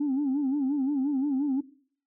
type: tone with vibrato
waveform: sine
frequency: 277.2 Hz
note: C#4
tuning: in tune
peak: -22 dBFS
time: 0-1.61 s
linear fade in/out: 10 ms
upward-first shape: sine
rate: 5.7 Hz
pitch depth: 120 cents each way
effects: noise-tail reverb RT60 0.5 s tail -18 dB re dry + tanh soft clip ceiling -21 dBFS